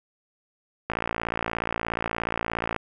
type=click train; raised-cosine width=0.5 ms; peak=-11 dBFS; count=107; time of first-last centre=0.9-2.763 s; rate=56.9 Hz; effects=none